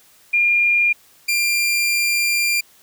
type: tone pair in turn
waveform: sine / sawtooth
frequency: 2409 / 2385 Hz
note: D7 / D7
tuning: +43 / +26 cents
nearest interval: unison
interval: 17 cents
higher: first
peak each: -13 dBFS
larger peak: neither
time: 0.33-0.93 / 1.28-2.61 s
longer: second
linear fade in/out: 10 ms
effects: white hiss -52 dBFS RMS until 2.82 s